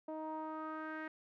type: tone with low-pass filter sweep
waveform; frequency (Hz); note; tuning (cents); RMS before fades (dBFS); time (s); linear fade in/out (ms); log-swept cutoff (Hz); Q
sawtooth; 313.1; D#4; +11; -43; 0.08-1.08; 5; 760 to 1800; 4.5
effects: none